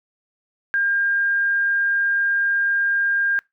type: tone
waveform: sine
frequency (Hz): 1606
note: G6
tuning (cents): +41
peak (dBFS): -17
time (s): 0.74-3.39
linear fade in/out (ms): 0
effects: noise-tail reverb RT60 0.2 s tail -25 dB re dry